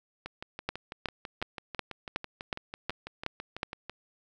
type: two click trains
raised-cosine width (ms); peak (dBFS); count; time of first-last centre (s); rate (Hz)
0.3; -14 / -22; 9 / 23; 0.69-3.631 / 0.26-3.896; 2.72 / 6.05
effects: none

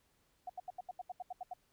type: tone bursts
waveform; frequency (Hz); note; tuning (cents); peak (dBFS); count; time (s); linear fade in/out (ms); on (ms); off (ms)
sine; 729; F#5; -26; -39; 11; 0.47-1.536; 5; 26; 78
effects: pink hiss -74 dBFS RMS until 1.72 s

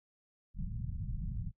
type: low-pass noise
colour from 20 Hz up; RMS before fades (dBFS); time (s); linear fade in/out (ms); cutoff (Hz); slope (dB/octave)
pink; -38; 0.54-1.52; 50; 190; 48
effects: noise-tail reverb RT60 0.1 s tail -22 dB re dry

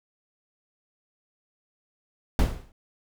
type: noise with exponential decay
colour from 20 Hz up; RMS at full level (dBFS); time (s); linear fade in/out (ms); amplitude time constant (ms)
brown; -17; 2.39-2.72; 1; 70
effects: none

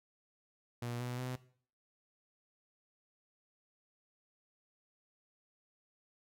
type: tone with pitch steps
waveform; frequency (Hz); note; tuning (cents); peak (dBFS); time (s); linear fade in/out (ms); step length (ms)
sawtooth; 119.9 / 123.34 / 126.88; A#2 / B2 / B2; +49 / -2 / +47; -34; 0.82-1.36; 5; 180
effects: noise-tail reverb RT60 0.5 s tail -17 dB re dry

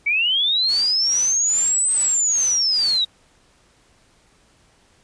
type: linear two-way sweep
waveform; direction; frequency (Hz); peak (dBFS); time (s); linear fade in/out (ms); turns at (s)
sine; up then down; 2232 to 8270 to 3757; -16; 0.06-3.05; 10; 1.92
type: noise with tremolo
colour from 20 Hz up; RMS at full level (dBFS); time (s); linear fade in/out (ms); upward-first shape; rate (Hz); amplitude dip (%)
white; -33; 0.68-3.07; 10; sine; 2.4; 90
effects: pink hiss -57 dBFS RMS until 5.03 s + resampled to 22050 Hz

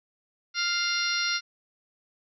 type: harmonic tone with a mistuned harmonic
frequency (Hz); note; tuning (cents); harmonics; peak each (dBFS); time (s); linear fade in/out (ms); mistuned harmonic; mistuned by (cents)
698.5; F5; 0; 2 / 3 / 4 / 5 / 6 / 7 / 8; -30 / -32 / -35 / -36 / -31 / -36 / -32; 0.54-1.41; 50; 5; +37
effects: none

